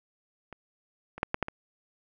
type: clicks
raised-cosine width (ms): 0.5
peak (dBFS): -27 / -26 / -10 / -11 / -11 / -20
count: 6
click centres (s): 0.527 / 1.18 / 1.231 / 1.344 / 1.427 / 1.484
effects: none